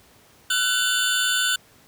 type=tone cluster; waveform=25% pulse; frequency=1377 / 1498 / 3542 Hz; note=F6 / F#6 / A7; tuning=-25 / +21 / +11 cents; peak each=-27 / -18 / -21 dBFS; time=0.5-1.56 s; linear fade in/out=5 ms; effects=pink hiss -54 dBFS RMS until 1.87 s + high-pass 60 Hz 12 dB/octave